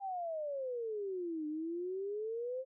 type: exponential two-way sweep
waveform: sine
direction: down then up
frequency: 803 to 299.6 to 531 Hz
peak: -36 dBFS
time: 0-2.65 s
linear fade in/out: 50 ms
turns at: 1.47 s
effects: none